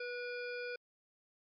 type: harmonic tone with a mistuned harmonic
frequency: 488.5 Hz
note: B4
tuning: 19 cents flat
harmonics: 1 / 3 / 5 / 7 / 9 / 10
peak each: -41 / -44 / -47 / -61 / -58 / -54 dBFS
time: 0-0.76 s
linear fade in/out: 5 ms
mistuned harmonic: 5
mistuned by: -25 cents
effects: MP3 48 kbps